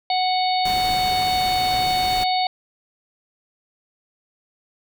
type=harmonic tone; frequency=740 Hz; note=F#5; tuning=in tune; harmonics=1 / 3 / 4 / 5 / 6; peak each=-19 / -30 / -35 / -28 / -27 dBFS; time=0.1-2.47 s; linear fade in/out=2 ms
type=noise; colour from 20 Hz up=pink; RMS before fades=-31 dBFS; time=0.65-2.24 s; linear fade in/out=5 ms
effects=none